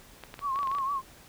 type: clicks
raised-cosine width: 0.3 ms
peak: -25 dBFS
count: 10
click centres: 0.237 / 0.341 / 0.392 / 0.559 / 0.59 / 0.631 / 0.673 / 0.715 / 0.75 / 0.785 s
type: tone with vibrato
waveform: sine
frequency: 1100 Hz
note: C#6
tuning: 14 cents flat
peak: -27 dBFS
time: 0.41-1.02 s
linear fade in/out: 50 ms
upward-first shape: triangle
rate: 6.4 Hz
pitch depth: 92 cents each way
effects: pink hiss -53 dBFS RMS until 1.28 s